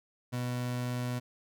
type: tone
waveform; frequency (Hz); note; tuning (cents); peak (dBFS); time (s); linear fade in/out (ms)
30% pulse; 123.47; B2; 0; -29; 0.32-1.2; 20
effects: none